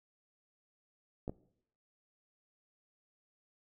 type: clicks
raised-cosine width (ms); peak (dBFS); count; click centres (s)
2; -25; 2; 1.279 / 1.295
effects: noise-tail reverb RT60 0.7 s tail -20 dB re dry